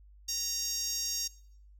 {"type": "tone with high-pass filter", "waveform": "10% pulse", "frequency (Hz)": 932.3, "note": "A#5", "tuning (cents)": 0, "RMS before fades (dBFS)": -34, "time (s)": [0.28, 1.28], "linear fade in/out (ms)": 10, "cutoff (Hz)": 6000, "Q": 3.4, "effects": ["noise-tail reverb RT60 0.7 s tail -22 dB re dry", "added 50 Hz sine -53 dBFS peak until 1.79 s"]}